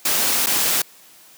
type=noise with dropouts; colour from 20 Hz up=white; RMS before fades=-19 dBFS; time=0.05-0.82 s; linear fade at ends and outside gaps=5 ms; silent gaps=0.462-0.468 s; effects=white hiss -48 dBFS RMS until 1.37 s + high-pass 150 Hz 12 dB/octave